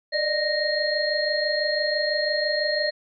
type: tone cluster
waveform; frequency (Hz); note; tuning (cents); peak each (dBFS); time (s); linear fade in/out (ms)
sine; 587 / 613 / 1864 / 4235; D5 / D#5 / A#6 / C8; -1 / -26 / -1 / +20; -27; 0.12-2.91; 20
effects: none